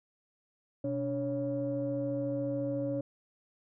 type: tone cluster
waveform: sine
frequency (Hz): 126 / 288 / 554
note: B2 / D4 / C#5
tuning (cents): +35 / -34 / -1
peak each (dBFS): -37 / -33 / -33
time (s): 0.84-3.01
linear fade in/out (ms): 5
effects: tanh soft clip ceiling -23 dBFS